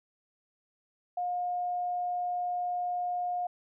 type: tone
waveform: sine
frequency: 714 Hz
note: F5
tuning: 38 cents sharp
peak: -29 dBFS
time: 1.17-3.47 s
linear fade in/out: 5 ms
effects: none